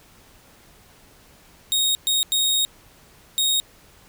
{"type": "tone bursts at uneven times", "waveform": "sawtooth", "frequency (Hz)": 3741, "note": "A#7", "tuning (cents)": 5, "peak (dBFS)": -15, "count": 4, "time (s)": [[1.72, 1.95], [2.07, 2.23], [2.32, 2.65], [3.38, 3.6]], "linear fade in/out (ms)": 0, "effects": ["pink hiss -52 dBFS RMS until 4.08 s"]}